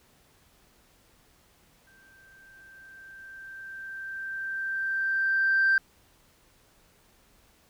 sine tone with exponential growth, 1568 Hz, G6, in tune, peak -17 dBFS, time 1.87-5.78 s, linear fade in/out 2 ms, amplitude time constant 850 ms, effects tanh soft clip ceiling -16 dBFS + pink hiss -62 dBFS RMS until 7.69 s

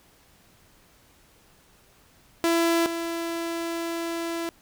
sawtooth tone pair in turn, 334.9 / 334.9 Hz, E4 / E4, +27 / +27 cents, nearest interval unison, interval 0 cents, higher neither, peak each -16 / -24 dBFS, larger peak first, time 2.44-2.86 / 2.86-4.49 s, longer second, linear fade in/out 0 ms, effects pink hiss -58 dBFS RMS until 4.61 s

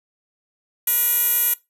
10% pulse tone with band-pass filter, 481.2 Hz, B4, 45 cents flat, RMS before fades -19 dBFS, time 0.87-1.54 s, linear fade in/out 5 ms, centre 12000 Hz, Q 5.4, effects noise-tail reverb RT60 0.2 s tail -20 dB re dry

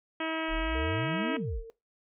harmonic tone, 321.2 Hz, E4, 45 cents flat, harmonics 1 / 2 / 3 / 4 / 5 / 6 / 7 / 8 / 9 / 10, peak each -34 / -37 / -39 / -40 / -41 / -42 / -42 / -43 / -44 / -44 dBFS, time 0.2-1.37 s, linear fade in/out 5 ms
sine exponential two-way sweep, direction up then down, 30.51 to 301.6 to 30.51 Hz, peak -31 dBFS, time 0.48-1.64 s, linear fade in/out 50 ms, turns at 1.36 s
sine tone with tremolo, 454 Hz, A#4, 46 cents flat, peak -34 dBFS, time 0.75-1.7 s, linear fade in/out 0 ms, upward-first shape sine, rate 2 Hz, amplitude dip 65%
effects noise-tail reverb RT60 0.2 s tail -18 dB re dry

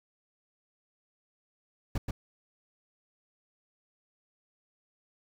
brown noise with echo, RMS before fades -29 dBFS, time 1.95-1.98 s, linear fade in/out 5 ms, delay 130 ms, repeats 1, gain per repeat -3 dB, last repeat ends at 2.11 s, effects none

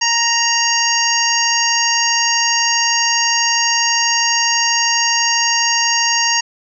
harmonic tone, 932.3 Hz, A#5, in tune, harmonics 1 / 2 / 3 / 5 / 6 / 7, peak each -20 / -20 / -20 / -20 / -20 / -20 dBFS, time 0.01-6.41 s, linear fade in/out 10 ms, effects none

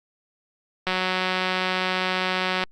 click train, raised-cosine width 0.3 ms, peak -8 dBFS, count 328, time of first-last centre 0.87-2.638 s, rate 185 Hz, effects Opus 48 kbps

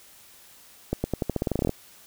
accelerating click train, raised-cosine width 2 ms, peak -11 dBFS, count 15, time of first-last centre 0.93-1.694 s, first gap 110 ms, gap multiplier 0.88, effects white hiss -52 dBFS RMS until 2.06 s

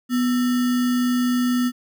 sine tone with sample-and-hold, 246.9 Hz, B3, in tune, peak -17 dBFS, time 0.09-1.72 s, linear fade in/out 50 ms, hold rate 1575 Hz, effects none

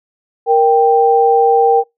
sine tone pair together, 467.1 / 785.6 Hz, A#4 / G5, +3 / +4 cents, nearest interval major sixth, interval 901 cents, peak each -10 dBFS, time 0.46-1.84 s, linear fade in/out 50 ms, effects noise-tail reverb RT60 0.2 s tail -26 dB re dry

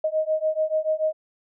sine beating tone pair, 622.3 / 629.2 Hz, D#5 / D#5, 0 / +19 cents, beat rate 6.9 Hz, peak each -24 dBFS, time 0.04-1.13 s, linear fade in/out 5 ms, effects none

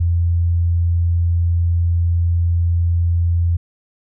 sine tone, 85.4 Hz, F2, 38 cents flat, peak -13 dBFS, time 0-3.57 s, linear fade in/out 10 ms, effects none

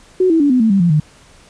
sine tone with pitch steps, 370 / 325.8 / 287 / 252.7 / 222.6 / 196 / 172.61 / 152.01 Hz, F#4 / E4 / D4 / B3 / A3 / G3 / F3 / D#3, 0 / -20 / -40 / +40 / +20 / 0 / -20 / -40 cents, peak -9 dBFS, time 0.2-1 s, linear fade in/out 5 ms, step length 100 ms, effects pink hiss -46 dBFS RMS until 1.49 s + resampled to 22050 Hz

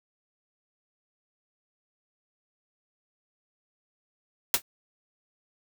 white noise with exponential decay, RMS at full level -17 dBFS, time 4.54-4.62 s, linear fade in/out 1 ms, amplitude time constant 16 ms, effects none

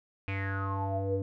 square tone with low-pass filter sweep, 97.6 Hz, G2, 7 cents flat, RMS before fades -32 dBFS, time 0.28-1.22 s, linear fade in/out 0 ms, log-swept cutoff 2500 to 410 Hz, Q 9.2, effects none

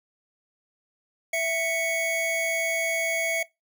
square tone pair together, 660.3 / 2221 Hz, E5 / C#7, +3 / +3 cents, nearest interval octave + major sixth, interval 2100 cents, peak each -28 / -27 dBFS, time 1.33-3.43 s, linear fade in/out 5 ms, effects noise-tail reverb RT60 0.2 s tail -21 dB re dry

